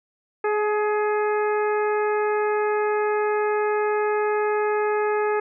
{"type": "harmonic tone with a mistuned harmonic", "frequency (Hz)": 420.2, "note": "G#4", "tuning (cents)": 20, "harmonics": [1, 2, 3, 4, 5, 6], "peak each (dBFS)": [-21, -27, -30, -32, -37, -40], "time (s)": [0.44, 5.4], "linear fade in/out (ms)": 5, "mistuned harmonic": 2, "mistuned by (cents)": 20, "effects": []}